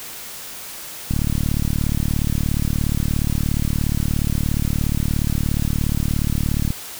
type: click train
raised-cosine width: 5 ms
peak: -8 dBFS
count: 208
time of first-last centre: 1.11-6.705 s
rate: 37 Hz
effects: white hiss -34 dBFS RMS until 6.99 s